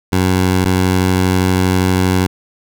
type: tone pair in turn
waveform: 15% pulse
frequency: 92.5 / 92.5 Hz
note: F#2 / F#2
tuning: 0 / 0 cents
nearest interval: unison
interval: 0 cents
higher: neither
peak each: -5 dBFS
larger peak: neither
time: 0.12-0.65 / 0.65-2.27 s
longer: second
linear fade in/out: 10 ms
effects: none